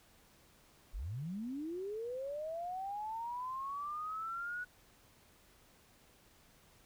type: linear sweep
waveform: sine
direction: up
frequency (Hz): 33.48 to 1480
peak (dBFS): -38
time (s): 0.93-4.65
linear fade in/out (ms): 20
effects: pink hiss -65 dBFS RMS until 6.85 s